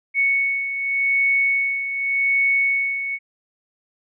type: beating tone pair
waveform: sine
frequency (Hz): 2217 / 2217.86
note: C#7 / C#7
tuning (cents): 0 / 0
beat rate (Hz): 0.86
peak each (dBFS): -18 / -25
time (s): 0.14-3.19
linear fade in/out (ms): 50
effects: none